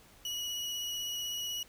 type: tone with vibrato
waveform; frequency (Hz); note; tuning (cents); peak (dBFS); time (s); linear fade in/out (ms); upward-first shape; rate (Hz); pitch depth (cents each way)
30% pulse; 2917; F#7; -25; -32; 0.25-1.63; 2; triangle; 16; 19
effects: pink hiss -59 dBFS RMS until 1.68 s